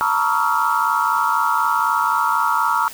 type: tone cluster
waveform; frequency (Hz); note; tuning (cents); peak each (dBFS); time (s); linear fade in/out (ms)
sine; 899 / 963 / 1127 / 1280 / 1379; A5 / B5 / C#6 / D#6 / F6; +37 / -44 / +28 / +49 / -22; -22; 0.01-2.88; 0
effects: white hiss -37 dBFS RMS until 2.93 s